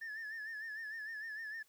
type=tone with vibrato; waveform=sine; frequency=1760 Hz; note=A6; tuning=in tune; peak=-39 dBFS; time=0.01-1.63 s; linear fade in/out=10 ms; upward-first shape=sine; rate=6.6 Hz; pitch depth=72 cents each way; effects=tanh soft clip ceiling -40 dBFS + white hiss -71 dBFS RMS until 1.68 s